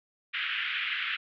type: band-pass noise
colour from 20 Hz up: white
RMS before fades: -32 dBFS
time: 0.33-1.17 s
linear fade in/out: 20 ms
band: 1400 to 3200 Hz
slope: 48 dB/octave
effects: none